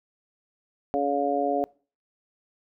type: harmonic tone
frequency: 141.6 Hz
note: C#3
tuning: 37 cents sharp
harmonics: 2 / 3 / 4 / 5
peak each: -29 / -29 / -28 / -26 dBFS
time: 0.94-1.64 s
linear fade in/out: 0 ms
effects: noise-tail reverb RT60 0.4 s tail -24 dB re dry